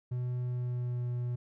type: tone with pitch glide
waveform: triangle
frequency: 124 to 122.15 Hz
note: B2 to B2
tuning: +7 to -19 cents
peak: -29 dBFS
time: 0.11-1.36 s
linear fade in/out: 10 ms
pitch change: -26 cents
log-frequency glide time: 0.41-1.07 s
effects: none